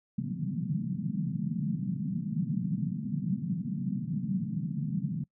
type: band-pass noise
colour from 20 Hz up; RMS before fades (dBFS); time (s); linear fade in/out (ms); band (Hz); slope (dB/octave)
pink; -32; 0.18-5.24; 5; 140 to 220; 48
effects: noise-tail reverb RT60 0.1 s tail -25 dB re dry